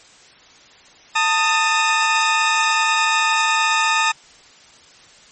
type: tone pair together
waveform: 20% pulse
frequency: 892.3 / 1244.5 Hz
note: A5 / D#6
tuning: +24 / 0 cents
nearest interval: tritone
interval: 576 cents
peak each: -13 dBFS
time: 1.15-4.12 s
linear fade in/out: 10 ms
effects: white hiss -47 dBFS RMS until 5.31 s + MP3 32 kbps